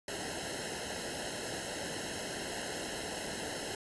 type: noise with comb filter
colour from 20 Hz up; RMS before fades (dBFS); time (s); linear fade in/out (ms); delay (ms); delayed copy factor
pink; -39; 0.08-3.75; 2; 0.85; -1
effects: resampled to 24000 Hz